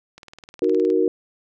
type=click train; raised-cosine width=0.2 ms; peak=-24 dBFS; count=15; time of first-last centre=0.18-0.902 s; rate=19.4 Hz
type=chord; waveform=sine; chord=D# minor; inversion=none; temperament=equal; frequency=311.1 / 370 / 466.2 Hz; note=D#4 / F#4 / A#4; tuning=0 / 0 / 0 cents; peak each=-22 / -19 / -20 dBFS; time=0.62-1.08 s; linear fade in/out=2 ms
effects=none